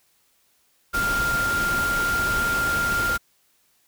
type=tone in noise; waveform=sine; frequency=1396.9 Hz; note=F6; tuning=in tune; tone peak=-21 dBFS; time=0.93-3.18 s; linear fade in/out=20 ms; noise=pink; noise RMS=-29 dBFS; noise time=0.93-3.18 s; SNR=+5 dB; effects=white hiss -64 dBFS RMS until 3.87 s

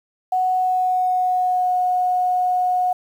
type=tone with pitch glide; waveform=sine; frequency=740 to 729 Hz; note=F#5 to F#5; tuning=0 to -26 cents; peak=-16 dBFS; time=0.32-2.93 s; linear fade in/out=5 ms; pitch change=-26 cents; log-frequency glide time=0.54-1.74 s; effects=8-bit

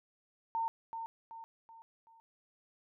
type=tone with echo; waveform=sine; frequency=909 Hz; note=A#5; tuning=44 cents flat; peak=-31 dBFS; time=0.55-0.68 s; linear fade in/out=0 ms; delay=380 ms; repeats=4; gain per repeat=-7 dB; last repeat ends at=2.2 s; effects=none

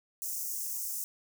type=high-pass noise; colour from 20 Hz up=white; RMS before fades=-36 dBFS; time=0.22-1.04 s; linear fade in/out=0 ms; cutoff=5700 Hz; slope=48 dB/octave; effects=none

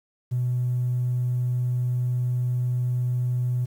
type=tone; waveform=triangle; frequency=123.9 Hz; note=B2; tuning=6 cents sharp; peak=-18 dBFS; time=0.31-3.66 s; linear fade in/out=20 ms; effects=tanh soft clip ceiling -19 dBFS + 9-bit

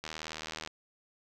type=click train; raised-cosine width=0.2 ms; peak=-21 dBFS; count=51; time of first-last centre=0.04-0.675 s; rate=78.8 Hz; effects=none

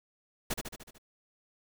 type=noise with echo; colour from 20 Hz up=pink; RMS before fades=-31 dBFS; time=0.5-0.54 s; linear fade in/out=10 ms; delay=74 ms; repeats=6; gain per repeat=-4 dB; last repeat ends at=0.984 s; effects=none

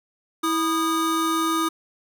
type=tone pair together; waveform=square; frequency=326.6 / 1233 Hz; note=E4 / D#6; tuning=-16 / -16 cents; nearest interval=octave + major seventh; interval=2300 cents; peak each=-24 dBFS; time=0.43-1.69 s; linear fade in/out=10 ms; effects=none

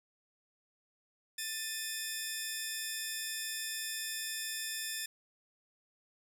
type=tone pair together; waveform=10% pulse; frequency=1773 / 2501 Hz; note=A6 / D#7; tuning=+13 / +8 cents; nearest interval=tritone; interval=595 cents; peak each=-29 / -33 dBFS; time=1.38-5.06 s; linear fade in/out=5 ms; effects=none

